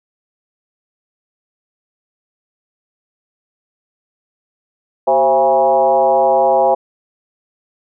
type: tone with frequency modulation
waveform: sine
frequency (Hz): 674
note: E5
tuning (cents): +38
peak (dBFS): -9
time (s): 5.07-6.75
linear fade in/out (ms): 10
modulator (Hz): 146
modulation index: 1.5
effects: none